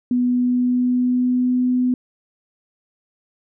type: tone with pitch glide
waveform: sine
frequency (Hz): 246.9 to 250.8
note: B3 to B3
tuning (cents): 0 to +27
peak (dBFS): -15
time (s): 0.11-1.94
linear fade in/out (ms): 2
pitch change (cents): +27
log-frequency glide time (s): 0.24-1.68
effects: none